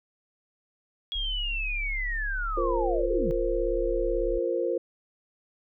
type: linear sweep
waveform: sine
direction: down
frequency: 3333 to 135.3 Hz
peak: -29 dBFS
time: 1.12-3.31 s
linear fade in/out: 0 ms
type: tone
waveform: sine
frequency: 34.65 Hz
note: C#1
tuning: in tune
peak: -30 dBFS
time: 1.15-4.39 s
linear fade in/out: 10 ms
type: chord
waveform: sine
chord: F suspended fourth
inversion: none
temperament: just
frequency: 349.2 / 465.6 / 523.8 Hz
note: F4 / Bb4 / C5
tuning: 0 / -2 / +2 cents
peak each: -29 dBFS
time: 2.57-4.78 s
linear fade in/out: 5 ms
effects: none